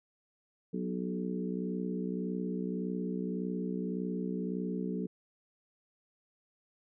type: harmonic tone with a mistuned harmonic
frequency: 61.74 Hz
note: B1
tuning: in tune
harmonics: 3 / 4 / 5 / 6 / 7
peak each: -35 / -38 / -42 / -44 / -41 dBFS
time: 0.73-5.07 s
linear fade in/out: 10 ms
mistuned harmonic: 6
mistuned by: +17 cents
effects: none